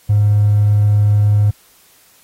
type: tone with hard clipping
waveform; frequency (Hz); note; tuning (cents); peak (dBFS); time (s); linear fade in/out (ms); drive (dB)
triangle; 103.83; G#2; 0; -9; 0.09-1.51; 10; 3
effects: white hiss -50 dBFS RMS until 2.23 s + AAC 48 kbps